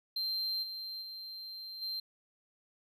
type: tone with level steps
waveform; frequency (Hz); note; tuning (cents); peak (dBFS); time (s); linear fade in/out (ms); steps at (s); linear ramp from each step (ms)
triangle; 4147; C8; -16; -31 / -38 / -41 / -34; 0.16-2; 5; 0.62 / 1.01 / 1.81; 20
effects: none